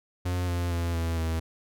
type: tone with pitch steps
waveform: 45% pulse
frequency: 89.4 / 87.26 / 85.17 / 83.12 / 81.13 Hz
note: F2 / F2 / F2 / E2 / E2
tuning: +41 / -1 / -43 / +15 / -27 cents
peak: -26 dBFS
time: 0.25-1.4 s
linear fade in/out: 10 ms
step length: 230 ms
effects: none